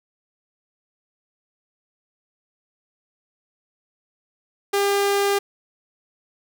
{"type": "tone", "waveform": "sawtooth", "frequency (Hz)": 401, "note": "G4", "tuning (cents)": 39, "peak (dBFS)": -14, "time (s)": [4.73, 5.39], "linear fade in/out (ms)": 10, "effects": []}